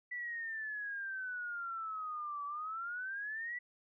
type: exponential two-way sweep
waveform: sine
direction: down then up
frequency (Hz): 1975.5 to 1144 to 1975.5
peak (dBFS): -38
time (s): 0.11-3.59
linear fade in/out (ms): 10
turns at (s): 2.45
effects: none